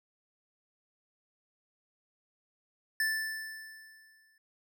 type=tone with exponential decay; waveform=square; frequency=1760 Hz; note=A6; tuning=in tune; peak=-27 dBFS; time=3-4.38 s; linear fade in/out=2 ms; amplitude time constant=300 ms; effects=none